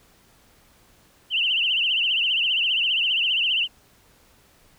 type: tone with vibrato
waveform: sine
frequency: 2889 Hz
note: F#7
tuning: 42 cents flat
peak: -19 dBFS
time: 1.3-3.68 s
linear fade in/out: 50 ms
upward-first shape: triangle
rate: 15 Hz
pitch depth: 160 cents each way
effects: pink hiss -57 dBFS RMS until 4.78 s